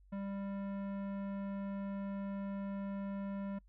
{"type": "tone with tanh clipping", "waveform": "sine", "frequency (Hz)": 197.7, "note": "G3", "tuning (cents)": 15, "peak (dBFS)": -40, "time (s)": [0.12, 3.59], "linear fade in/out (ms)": 10, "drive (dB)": 16, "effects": ["noise-tail reverb RT60 0.1 s tail -26 dB re dry", "added 48 Hz sine -60 dBFS peak until 3.68 s"]}